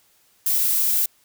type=noise; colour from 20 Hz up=violet; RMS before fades=-20 dBFS; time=0.46-1.06 s; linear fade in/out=5 ms; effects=white hiss -60 dBFS RMS until 1.24 s